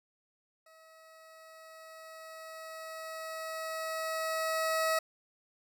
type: tone with level ramp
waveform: 20% pulse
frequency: 642 Hz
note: E5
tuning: 46 cents flat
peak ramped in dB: -52 to -22 dBFS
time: 0.66-4.99 s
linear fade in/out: 5 ms
effects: none